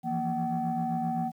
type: tone cluster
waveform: sine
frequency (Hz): 165 / 172.7 / 235.4 / 758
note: E3 / F3 / A#3 / F#5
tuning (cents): +2 / -19 / +17 / +42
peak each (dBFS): -34 / -35 / -31 / -29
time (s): 0.03-1.32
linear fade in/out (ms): 50
effects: tanh soft clip ceiling -21 dBFS + 10-bit